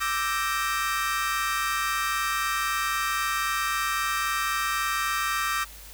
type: chord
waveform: 35% pulse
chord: E half-diminished seventh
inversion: third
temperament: equal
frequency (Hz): 1174.7 / 1318.5 / 1568 / 1864.7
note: D6 / E6 / G6 / Bb6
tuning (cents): 0 / 0 / 0 / 0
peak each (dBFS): -27 / -29 / -31 / -30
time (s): 0-5.65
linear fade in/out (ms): 20
effects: added 50 Hz sine -46 dBFS peak until 5.93 s + white hiss -46 dBFS RMS until 5.93 s